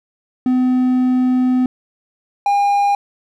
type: tone pair in turn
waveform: triangle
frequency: 253.6 / 808.2 Hz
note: B3 / G#5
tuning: +46 / -47 cents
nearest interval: octave + minor sixth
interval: 2007 cents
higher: second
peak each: -10 dBFS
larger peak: neither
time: 0.46-1.66 / 2.46-2.95 s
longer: first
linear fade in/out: 2 ms
effects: none